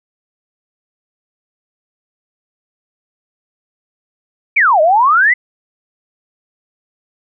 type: exponential two-way sweep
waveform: sine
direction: down then up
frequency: 2454 to 597 to 2072 Hz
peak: -7 dBFS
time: 4.56-5.34 s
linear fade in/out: 10 ms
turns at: 4.81 s
effects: none